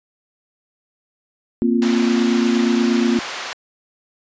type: chord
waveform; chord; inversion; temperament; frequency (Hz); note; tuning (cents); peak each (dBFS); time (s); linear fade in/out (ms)
sine; Bb suspended second; none; equal; 233.1 / 261.6 / 349.2; Bb3 / C4 / F4; 0 / 0 / 0; -16 / -20 / -21; 1.62-3.19; 0
type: band-pass noise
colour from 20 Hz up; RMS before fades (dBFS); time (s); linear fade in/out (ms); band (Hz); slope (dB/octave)
pink; -29; 1.82-3.53; 0; 790 to 5500; 12
effects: resampled to 16000 Hz